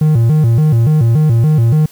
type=tone with vibrato; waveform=triangle; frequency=133.5 Hz; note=C3; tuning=35 cents sharp; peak=-5 dBFS; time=0.01-1.86 s; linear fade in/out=5 ms; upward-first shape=square; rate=3.5 Hz; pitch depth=250 cents each way; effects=white hiss -43 dBFS RMS until 1.91 s